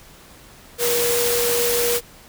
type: tone in noise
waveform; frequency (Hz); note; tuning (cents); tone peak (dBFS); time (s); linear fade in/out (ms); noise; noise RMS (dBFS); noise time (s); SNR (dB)
sine; 477.9; A#4; +43; -20; 0.78-2.01; 50; white; -22; 0.78-2.01; -1
effects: pink hiss -46 dBFS RMS until 2.28 s